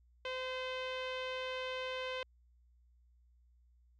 sawtooth tone with low-pass filter, 514 Hz, C5, 31 cents flat, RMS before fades -40 dBFS, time 0.25-2.23 s, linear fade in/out 2 ms, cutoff 3100 Hz, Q 2.7, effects added 60 Hz sine -64 dBFS peak until 3.99 s

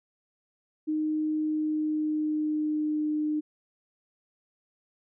sine tone with pitch glide, 308.6 to 303.6 Hz, D#4 to D#4, -14 to -42 cents, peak -25 dBFS, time 0.87-3.41 s, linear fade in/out 20 ms, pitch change -28 cents, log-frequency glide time 1.37-3.09 s, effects none

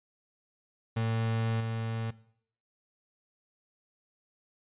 35% pulse tone with level steps, 113 Hz, A2, 47 cents sharp, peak -26 / -30 dBFS, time 0.96-2.11 s, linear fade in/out 10 ms, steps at 1.6 s, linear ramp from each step 10 ms, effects noise-tail reverb RT60 0.6 s tail -18 dB re dry + resampled to 8000 Hz

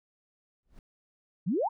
brown noise with exponential growth, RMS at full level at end -44 dBFS, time 0.63-0.79 s, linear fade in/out 2 ms, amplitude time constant 34 ms
sine exponential sweep, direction up, 150.9 to 1004 Hz, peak -25 dBFS, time 1.46-1.69 s, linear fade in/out 20 ms
effects none

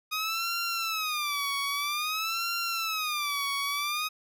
15% pulse tone with vibrato, 1242 Hz, D#6, 3 cents flat, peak -22 dBFS, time 0.11-4.09 s, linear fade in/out 20 ms, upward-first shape sine, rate 0.51 Hz, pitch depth 180 cents each way, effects none

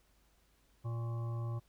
harmonic tone with a mistuned harmonic, 116.54 Hz, A#2, in tune, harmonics 1 / 3 / 5 / 7 / 9 / 10, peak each -35 / -51 / -53 / -57 / -55 / -55 dBFS, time 0.84-1.6 s, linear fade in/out 20 ms, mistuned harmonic 10, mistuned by -61 cents, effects added 50 Hz sine -70 dBFS peak until 1.68 s + pink hiss -72 dBFS RMS until 1.68 s

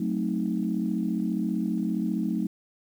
sine chord, F# diminished seventh, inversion none, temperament equal with one note detuned, 185 / 220 / 261.6 / 314 Hz, F#3 / A3 / C4 / Eb4, 0 / 0 / 0 / +16 cents, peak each -29 / -28 / -33 / -31 dBFS, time 0-2.47 s, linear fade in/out 5 ms, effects tanh soft clip ceiling -14 dBFS + 9-bit

